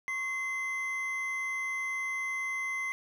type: tone pair together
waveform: triangle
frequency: 1093 / 2061 Hz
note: C#6 / C7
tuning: -25 / -27 cents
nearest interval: major seventh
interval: 1098 cents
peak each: -39 / -30 dBFS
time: 0.08-2.92 s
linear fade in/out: 0 ms
effects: none